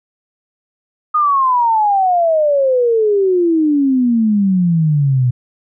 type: exponential sweep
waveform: sine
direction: down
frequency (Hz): 1244.5 to 121.5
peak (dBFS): -10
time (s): 1.14-5.31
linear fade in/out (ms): 10
effects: none